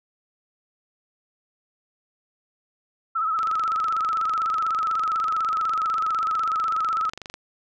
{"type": "tone with vibrato", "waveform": "sine", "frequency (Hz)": 1298, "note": "E6", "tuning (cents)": -27, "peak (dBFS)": -21, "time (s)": [3.15, 7.1], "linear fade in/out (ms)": 10, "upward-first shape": "sine", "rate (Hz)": 16, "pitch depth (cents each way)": 61}
{"type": "click train", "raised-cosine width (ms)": 0.2, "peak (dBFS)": -19, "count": 97, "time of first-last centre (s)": [3.39, 7.341], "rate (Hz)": 24.3}
{"effects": []}